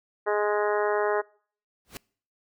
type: harmonic tone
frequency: 208.4 Hz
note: G#3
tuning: 6 cents sharp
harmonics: 2 / 3 / 4 / 5 / 6 / 7 / 8 / 9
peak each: -25 / -29 / -31 / -33 / -35 / -36 / -37 / -38 dBFS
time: 0.26-1.22 s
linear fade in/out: 20 ms
type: noise with exponential growth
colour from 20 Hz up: pink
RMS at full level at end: -35 dBFS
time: 1.85-1.97 s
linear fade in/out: 0 ms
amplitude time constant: 25 ms
effects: noise-tail reverb RT60 0.5 s tail -25 dB re dry